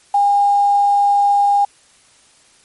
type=tone with quantisation; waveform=sine; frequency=810 Hz; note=G#5; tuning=43 cents flat; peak=-10 dBFS; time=0.14-1.65 s; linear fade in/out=5 ms; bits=6; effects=white hiss -51 dBFS RMS until 2.64 s + MP3 48 kbps